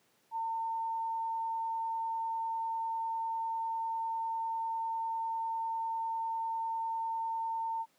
sine tone, 905 Hz, A5, 48 cents sharp, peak -32 dBFS, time 0.31-7.86 s, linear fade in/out 50 ms, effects pink hiss -70 dBFS RMS until 7.98 s + high-pass 200 Hz 12 dB/octave

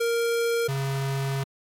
square tone pair in turn, 466.2 / 136.46 Hz, A#4 / C#3, 0 / -27 cents, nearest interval octave + major sixth, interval 2127 cents, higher first, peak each -23 / -26 dBFS, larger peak first, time 0-0.68 / 0.68-1.44 s, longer second, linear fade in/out 10 ms, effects AAC 48 kbps

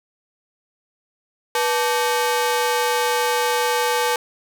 sawtooth ring-modulated tone, 681 Hz, F5, 44 cents flat, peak -11 dBFS, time 1.55-4.16 s, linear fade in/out 2 ms, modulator 194 Hz, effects none

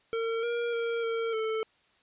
square tone with pitch steps, 455.4 / 472.3 / 464.4 / 456.5 / 440.6 Hz, A#4 / A#4 / A#4 / A#4 / A4, -40 / +23 / -7 / -36 / +2 cents, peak -29 dBFS, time 0.13-1.63 s, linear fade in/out 0 ms, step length 300 ms, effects white hiss -66 dBFS RMS until 2.02 s + resampled to 8000 Hz

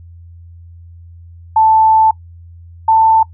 sine tone pair in turn, 880 / 888.7 Hz, A5 / A5, 0 / +17 cents, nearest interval unison, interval 17 cents, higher second, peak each -6 dBFS, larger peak neither, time 1.56-2.11 / 2.88-3.23 s, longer first, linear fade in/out 5 ms, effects noise-tail reverb RT60 0.1 s tail -21 dB re dry + added 85 Hz sine -34 dBFS peak until 3.33 s

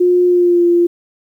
sine tone with pitch glide, 357.4 to 346.2 Hz, F4 to F4, +40 to -15 cents, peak -8 dBFS, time 0-0.87 s, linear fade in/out 10 ms, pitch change -55 cents, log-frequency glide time 0.26-0.65 s, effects 8-bit

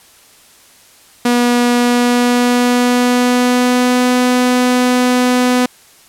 sawtooth tone with pitch glide, 242.3 to 249.3 Hz, B3 to B3, -33 to +16 cents, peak -6 dBFS, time 1.25-5.66 s, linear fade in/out 5 ms, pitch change +49 cents, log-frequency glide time 1.74-4.09 s, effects white hiss -45 dBFS RMS until 6.08 s + low-pass 12000 Hz 12 dB/octave

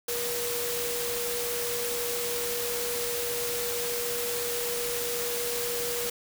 sine tone in noise, 479.1 Hz, A#4, 47 cents sharp, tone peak -32 dBFS, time 0.08-6.1 s, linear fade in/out 5 ms, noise white, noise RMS -32 dBFS, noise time 0.08-6.1 s, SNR -3 dB, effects none

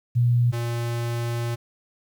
sine / square tone pair in turn, 120.6 / 118.05 Hz, B2 / A#2, -41 / +22 cents, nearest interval unison, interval 37 cents, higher first, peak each -16 / -25 dBFS, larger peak first, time 0.15-0.52 / 0.52-1.56 s, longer second, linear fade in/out 20 ms, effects 9-bit

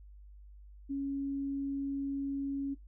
sine tone, 276.8 Hz, C#4, 2 cents flat, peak -32 dBFS, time 0.89-2.75 s, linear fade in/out 20 ms, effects noise-tail reverb RT60 0.2 s tail -18 dB re dry + added 50 Hz sine -50 dBFS peak until 2.87 s

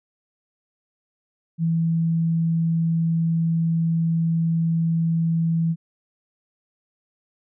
sine tone, 164.81 Hz, E3, in tune, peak -18 dBFS, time 1.58-5.76 s, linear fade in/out 50 ms, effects none

